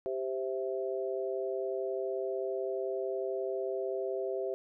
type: chord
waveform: sine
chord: C major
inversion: second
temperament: equal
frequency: 392 / 523.3 / 659.3 Hz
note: G4 / C5 / E5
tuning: 0 / 0 / 0 cents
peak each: -34 / -37 / -38 dBFS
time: 0.06-4.54 s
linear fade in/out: 0 ms
effects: none